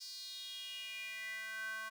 square tone with high-pass filter sweep, 220 Hz, A3, in tune, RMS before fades -45 dBFS, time 0-1.9 s, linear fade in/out 20 ms, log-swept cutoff 4900 to 1300 Hz, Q 6.1, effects none

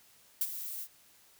violet noise with ADSR envelope, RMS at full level -28 dBFS, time 0.41-0.88 s, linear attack 4 ms, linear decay 46 ms, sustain -12 dB, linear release 59 ms, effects white hiss -62 dBFS RMS until 1.39 s

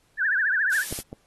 sine tone with vibrato, 1632 Hz, G#6, 31 cents flat, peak -20 dBFS, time 0.17-0.85 s, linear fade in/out 50 ms, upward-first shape triangle, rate 14 Hz, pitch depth 200 cents each way
blue noise, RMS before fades -31 dBFS, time 0.71-1.02 s, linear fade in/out 20 ms
clicks, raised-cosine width 2 ms, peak -19 / -25 / -22 dBFS, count 3, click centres 0.926 / 0.989 / 1.129 s
effects pink hiss -65 dBFS RMS until 1.26 s + AAC 32 kbps

